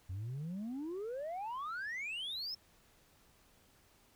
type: exponential sweep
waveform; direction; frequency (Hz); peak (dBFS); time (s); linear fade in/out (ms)
sine; up; 87.31 to 5400; -36; 0.09-2.55; 10
effects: tanh soft clip ceiling -37 dBFS + pink hiss -67 dBFS RMS until 4.15 s